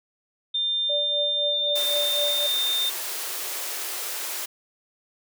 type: tone with pitch glide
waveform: sine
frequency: 3600 to 3623 Hz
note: A7 to A7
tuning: +39 to +50 cents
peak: -22 dBFS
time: 0.54-2.9 s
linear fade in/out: 10 ms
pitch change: +11 cents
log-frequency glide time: 1.45-2.38 s
type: tone with tremolo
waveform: sine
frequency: 585 Hz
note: D5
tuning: 7 cents flat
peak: -24 dBFS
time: 0.89-2.47 s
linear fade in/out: 10 ms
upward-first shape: triangle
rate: 3.9 Hz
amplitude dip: 85%
type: high-pass noise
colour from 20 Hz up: white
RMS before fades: -31 dBFS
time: 1.75-4.46 s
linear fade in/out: 10 ms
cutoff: 320 Hz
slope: 96 dB/octave
effects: none